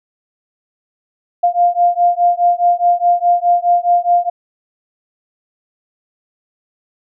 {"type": "beating tone pair", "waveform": "sine", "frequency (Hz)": [698.5, 703.3], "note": ["F5", "F5"], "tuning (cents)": [0, 12], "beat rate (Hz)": 4.8, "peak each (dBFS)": -13, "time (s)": [1.43, 4.3], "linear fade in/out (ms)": 10, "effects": []}